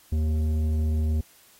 sine tone with tanh clipping, 77.78 Hz, D#2, in tune, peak -23 dBFS, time 0.12-1.21 s, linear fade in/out 5 ms, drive 10 dB, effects white hiss -56 dBFS RMS until 1.59 s + AAC 48 kbps

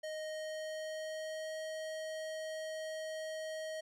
square tone with pitch glide, 622.3 to 630.3 Hz, D#5 to D#5, 0 to +22 cents, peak -40 dBFS, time 0.03-3.81 s, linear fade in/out 10 ms, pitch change +22 cents, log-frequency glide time 0.26-1.59 s, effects low-pass 9000 Hz 12 dB/octave

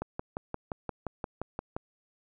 click train, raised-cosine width 1 ms, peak -19 dBFS, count 11, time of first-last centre 0.02-1.765 s, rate 5.73 Hz, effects none

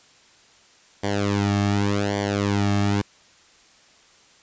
sawtooth tone with flanger, 101.2 Hz, G#2, 44 cents flat, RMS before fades -22 dBFS, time 1.03-3.02 s, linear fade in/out 10 ms, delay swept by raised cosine 0.76 to 2.06 ms, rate 0.87 Hz, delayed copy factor -0.95, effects white hiss -54 dBFS RMS until 4.42 s + resampled to 16000 Hz

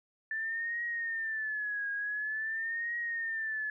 sine tone with vibrato, 1760 Hz, A6, in tune, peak -32 dBFS, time 0.31-3.7 s, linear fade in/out 2 ms, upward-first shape triangle, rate 0.47 Hz, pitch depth 130 cents each way, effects none

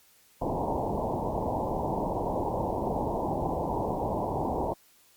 white low-pass noise, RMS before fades -30 dBFS, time 0.41-4.74 s, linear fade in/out 10 ms, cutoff 970 Hz, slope 96 dB/octave, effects white hiss -61 dBFS RMS until 5.16 s + Opus 48 kbps

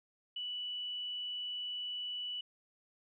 triangle tone with tanh clipping, 2960 Hz, F#7, in tune, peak -37 dBFS, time 0.36-2.41 s, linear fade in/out 5 ms, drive 2 dB, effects resampled to 22050 Hz

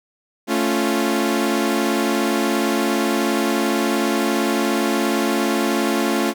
sawtooth chord, A augmented, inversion none, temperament equal, 220 / 277.2 / 349.2 Hz, A3 / C#4 / E#4, 0 / 0 / 0 cents, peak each -18 dBFS, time 0.47-6.34 s, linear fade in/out 50 ms, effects none

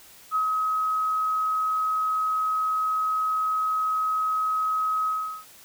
sine tone with ADSR envelope, 1272 Hz, D#6, 38 cents sharp, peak -20 dBFS, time 0.31-5.45 s, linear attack 44 ms, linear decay 97 ms, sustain -2 dB, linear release 380 ms, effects white hiss -50 dBFS RMS until 5.64 s

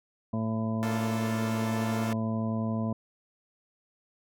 harmonic tone, 111.4 Hz, A2, 22 cents sharp, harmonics 1 / 2 / 3 / 4 / 5 / 6 / 8 / 9, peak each -32 / -29 / -45 / -44 / -42 / -39 / -53 / -42 dBFS, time 0.33-2.93 s, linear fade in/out 5 ms
10% pulse chord, Bb major seventh, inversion none, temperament equal, 233.1 / 293.7 / 349.2 / 440 Hz, Bb3 / D4 / F4 / A4, 0 / 0 / 0 / 0 cents, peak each -32 / -35 / -33 / -31 dBFS, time 0.83-2.13 s, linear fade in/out 0 ms
effects none

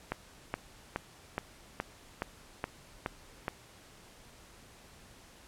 click train, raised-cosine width 0.5 ms, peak -17 dBFS, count 9, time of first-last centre 0.12-3.481 s, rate 2.38 Hz, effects pink hiss -56 dBFS RMS until 5.47 s + low-pass 11000 Hz 12 dB/octave

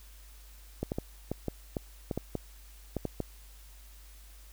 clicks, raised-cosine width 2 ms, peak -18 dBFS, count 12, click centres 0.83 / 0.919 / 0.985 / 1.316 / 1.483 / 1.768 / 2.112 / 2.176 / 2.353 / 2.967 / 3.053 / 3.203 s, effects added 50 Hz sine -50 dBFS peak until 4.52 s + white hiss -58 dBFS RMS until 4.52 s

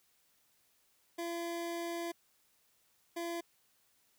25% pulse tone bursts at uneven times, 340 Hz, F4, 46 cents flat, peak -33 dBFS, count 2, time 1.18-2.12 / 3.16-3.41 s, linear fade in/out 10 ms, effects white hiss -72 dBFS RMS until 4.18 s

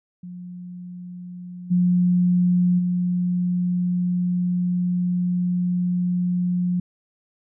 sine tone with level steps, 178.5 Hz, F3, 38 cents sharp, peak -33 / -15 / -19 dBFS, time 0.23-6.8 s, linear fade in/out 5 ms, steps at 1.7 / 2.78 s, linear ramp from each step 20 ms, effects none

